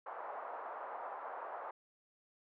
pink band-pass noise, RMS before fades -45 dBFS, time 0.06-1.71 s, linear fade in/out 5 ms, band 620 to 1200 Hz, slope 24 dB/octave, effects none

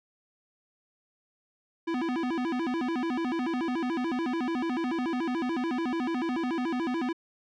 square tone with vibrato, 287.9 Hz, D4, 34 cents flat, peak -28 dBFS, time 1.87-7.13 s, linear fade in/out 10 ms, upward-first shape square, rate 6.9 Hz, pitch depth 250 cents each way, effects low-pass 3000 Hz 12 dB/octave

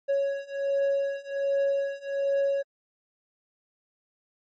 triangle beating tone pair, 554.4 / 555.7 Hz, C#5 / C#5, 0 / +4 cents, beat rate 1.3 Hz, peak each -26 / -25 dBFS, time 0.08-2.63 s, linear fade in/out 20 ms, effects MP3 32 kbps

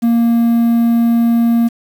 triangle tone with quantisation, 233.1 Hz, A#3, in tune, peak -7 dBFS, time 0.02-1.69 s, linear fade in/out 20 ms, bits 6, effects none

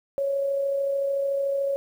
sine tone with amplitude modulation, 554.4 Hz, C#5, in tune, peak -21 dBFS, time 0.18-1.76 s, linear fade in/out 0 ms, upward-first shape sine, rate 33.6 Hz, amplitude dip 30%, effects 9-bit

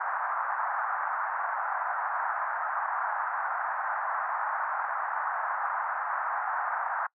pink band-pass noise, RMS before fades -31 dBFS, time 0-7.07 s, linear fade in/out 10 ms, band 760 to 1600 Hz, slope 48 dB/octave, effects noise-tail reverb RT60 0.1 s tail -25 dB re dry

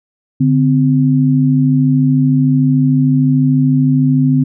sine tone pair together, 145.2 / 258.7 Hz, D3 / C4, -19 / -19 cents, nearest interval minor seventh, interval 1000 cents, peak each -11 dBFS, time 0.4-4.44 s, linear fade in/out 10 ms, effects none

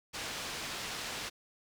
white low-pass noise, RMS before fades -40 dBFS, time 0.13-1.3 s, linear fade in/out 20 ms, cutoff 5000 Hz, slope 12 dB/octave, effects none

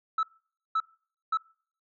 sine tone bursts, 1309 Hz, E6, 13 cents flat, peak -21 dBFS, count 3, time 0.18-1.373 s, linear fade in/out 5 ms, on 51 ms, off 520 ms, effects noise-tail reverb RT60 0.5 s tail -25 dB re dry + tanh soft clip ceiling -22 dBFS

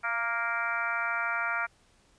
harmonic tone with a mistuned harmonic, 233.1 Hz, A#3, in tune, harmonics 3 / 4 / 5 / 6 / 7 / 8 / 9 / 10, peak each -38 / -38 / -38 / -30 / -40 / -39 / -43 / -36 dBFS, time 0.03-1.67 s, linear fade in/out 20 ms, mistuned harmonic 3, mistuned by -23 cents, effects pink hiss -64 dBFS RMS until 2.18 s + resampled to 22050 Hz

